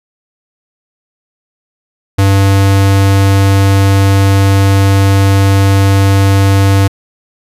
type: tone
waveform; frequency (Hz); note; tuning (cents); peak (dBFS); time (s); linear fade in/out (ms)
square; 98; G2; 0; -6; 2.18-6.88; 10
effects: resampled to 32000 Hz